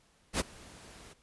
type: noise with ADSR envelope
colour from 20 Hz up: pink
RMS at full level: -28 dBFS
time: 0.33-1.14 s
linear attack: 66 ms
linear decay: 26 ms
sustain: -24 dB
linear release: 19 ms
effects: pink hiss -67 dBFS RMS until 1.22 s + resampled to 24000 Hz